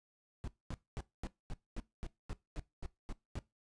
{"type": "noise bursts", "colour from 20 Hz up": "brown", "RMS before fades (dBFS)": -40, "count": 12, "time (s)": [0.44, 3.39], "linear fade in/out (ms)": 0, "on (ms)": 35, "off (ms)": 230, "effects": ["noise-tail reverb RT60 0.2 s tail -19 dB re dry", "resampled to 22050 Hz"]}